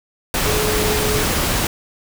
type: tone in noise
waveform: sine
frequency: 425.2 Hz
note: G#4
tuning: 41 cents sharp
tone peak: -21 dBFS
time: 0.46-1.23 s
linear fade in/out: 2 ms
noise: pink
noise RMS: -19 dBFS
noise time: 0.34-1.67 s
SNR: -5 dB
effects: none